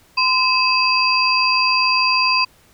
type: tone cluster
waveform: sine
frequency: 1025 / 2582 / 4755 Hz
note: C6 / E7 / D8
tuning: -36 / -37 / +21 cents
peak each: -18 dBFS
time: 0.17-2.45 s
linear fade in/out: 10 ms
effects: pink hiss -53 dBFS RMS until 2.73 s